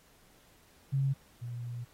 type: tone pair in turn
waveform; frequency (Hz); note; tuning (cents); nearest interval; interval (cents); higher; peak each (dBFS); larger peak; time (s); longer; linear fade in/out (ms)
sine; 136.4 / 120.37; C#3 / B2; -28 / -44; major second; 216; first; -26 / -36; first; 0.92-1.14 / 1.41-1.85; second; 20
effects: pink hiss -63 dBFS RMS until 1.93 s + AAC 48 kbps